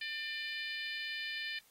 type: harmonic tone with a mistuned harmonic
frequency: 597 Hz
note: D5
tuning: 28 cents sharp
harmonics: 3 / 4 / 5 / 6 / 7 / 8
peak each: -41 / -43 / -45 / -47 / -48 / -49 dBFS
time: 0.01-1.59 s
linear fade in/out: 5 ms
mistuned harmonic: 8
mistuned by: +26 cents
effects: white hiss -66 dBFS RMS until 1.7 s + AAC 48 kbps